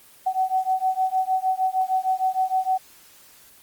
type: beating tone pair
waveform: sine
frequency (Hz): 750 / 756.5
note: F#5 / F#5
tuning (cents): +23 / +38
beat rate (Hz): 6.5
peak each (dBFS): -23 / -23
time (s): 0.26-2.78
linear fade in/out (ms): 10
effects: white hiss -51 dBFS RMS until 3.62 s + Opus 24 kbps